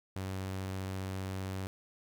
sawtooth tone, 95.1 Hz, F#2, 48 cents sharp, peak -32 dBFS, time 0.16-1.67 s, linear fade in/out 0 ms, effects 12-bit

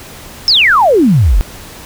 sine exponential sweep, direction down, 5430 to 37.66 Hz, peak -5 dBFS, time 0.48-1.41 s, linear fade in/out 0 ms, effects pink hiss -32 dBFS RMS until 1.85 s

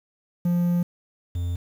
triangle tone pair in turn, 174.61 / 87.31 Hz, F3 / F2, 0 / 0 cents, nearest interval octave, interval 1200 cents, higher first, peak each -17 / -22 dBFS, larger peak first, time 0.45-0.83 / 1.35-1.56 s, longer first, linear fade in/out 5 ms, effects 8-bit

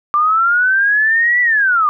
sine linear two-way sweep, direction up then down, 1174.7 to 1975.5 to 1174.7 Hz, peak -10 dBFS, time 0.14-1.89 s, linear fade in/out 0 ms, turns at 1.41 s, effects none

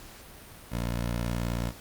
15% pulse tone, 58.7 Hz, A#1, 13 cents sharp, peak -22 dBFS, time 0.7-1.73 s, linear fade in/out 50 ms, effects pink hiss -48 dBFS RMS until 1.8 s + Opus 48 kbps

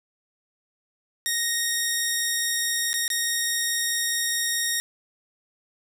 10% pulse tone with dropouts, 1864.7 Hz, A#6, in tune, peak -14 dBFS, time 1.26-4.8 s, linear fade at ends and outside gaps 0 ms, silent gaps 2.931-2.94 / 3.079-3.102 s, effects none

